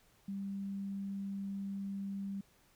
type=tone; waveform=sine; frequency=197.2 Hz; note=G3; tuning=11 cents sharp; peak=-37 dBFS; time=0.28-2.41 s; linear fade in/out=5 ms; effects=pink hiss -68 dBFS RMS until 2.75 s